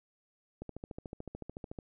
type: click train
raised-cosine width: 2 ms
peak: -28 dBFS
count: 17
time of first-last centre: 0.62-1.788 s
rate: 13.7 Hz
effects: none